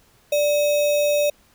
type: tone with sample-and-hold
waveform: sine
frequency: 587.3 Hz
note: D5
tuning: in tune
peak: -16 dBFS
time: 0.32-1.3 s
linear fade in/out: 5 ms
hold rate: 3150 Hz
effects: pink hiss -57 dBFS RMS until 1.54 s